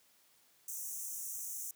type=high-pass noise; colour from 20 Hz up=pink; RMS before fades=-42 dBFS; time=0.68-1.71 s; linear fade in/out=2 ms; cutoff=5900 Hz; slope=96 dB/octave; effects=white hiss -68 dBFS RMS until 1.75 s + high-pass 100 Hz 12 dB/octave